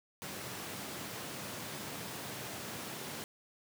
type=high-pass noise; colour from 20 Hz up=pink; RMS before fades=-43 dBFS; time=0.22-3.24 s; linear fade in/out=0 ms; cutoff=110 Hz; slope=24 dB/octave; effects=none